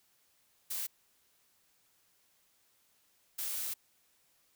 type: noise bursts at uneven times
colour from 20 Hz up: blue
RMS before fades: -37 dBFS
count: 2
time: 0.7-0.87 / 3.38-3.74 s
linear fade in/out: 10 ms
effects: white hiss -71 dBFS RMS until 4.55 s